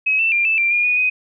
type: tone with pitch steps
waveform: sine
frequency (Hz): 2553 / 2668 / 2389 / 2635 / 2366 / 2422 / 2465 / 2503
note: D#7 / E7 / D7 / E7 / D7 / D#7 / D#7 / D#7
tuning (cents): +44 / +20 / +29 / -1 / +12 / -47 / -17 / +10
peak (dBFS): -14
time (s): 0.06-1.1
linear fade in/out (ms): 10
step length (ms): 130
effects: none